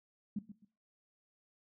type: tone with echo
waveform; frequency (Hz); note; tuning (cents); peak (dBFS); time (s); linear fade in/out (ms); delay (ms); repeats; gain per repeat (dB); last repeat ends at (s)
sine; 207.7; G#3; 0; -33; 0.36-0.39; 5; 130; 2; -12; 0.65
effects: noise-tail reverb RT60 0.3 s tail -17 dB re dry